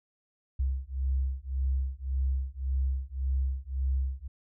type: beating tone pair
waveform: sine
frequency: 65.41 / 67.21 Hz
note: C2 / C2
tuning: 0 / +47 cents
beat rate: 1.8 Hz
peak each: -30 dBFS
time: 0.59-4.28 s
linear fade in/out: 10 ms
effects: none